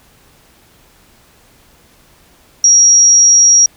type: tone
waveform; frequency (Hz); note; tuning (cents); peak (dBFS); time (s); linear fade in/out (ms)
sine; 5670; F8; +25; -4; 2.64-3.66; 2
effects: pink hiss -48 dBFS RMS until 3.76 s